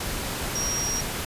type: tone in noise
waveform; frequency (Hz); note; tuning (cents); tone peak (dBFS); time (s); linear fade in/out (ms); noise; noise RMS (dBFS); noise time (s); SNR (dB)
sine; 5650; F8; +19; -26; 0.55-1.01; 5; pink; -30; 0-1.25; +1
effects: resampled to 32000 Hz